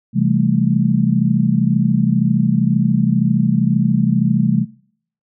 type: chord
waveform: sine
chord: A minor seventh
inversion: first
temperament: just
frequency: 132 / 165 / 198 / 220 Hz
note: C3 / E3 / G3 / A3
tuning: +16 / +2 / +18 / 0 cents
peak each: -18 dBFS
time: 0.13-4.66 s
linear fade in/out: 50 ms
effects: noise-tail reverb RT60 0.6 s tail -23 dB re dry